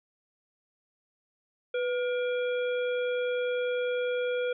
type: harmonic tone with a mistuned harmonic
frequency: 475 Hz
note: A#4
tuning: 33 cents sharp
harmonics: 1 / 3 / 5 / 7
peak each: -27 / -37 / -41 / -44 dBFS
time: 1.74-4.53 s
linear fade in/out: 5 ms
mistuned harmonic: 1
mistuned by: +71 cents
effects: none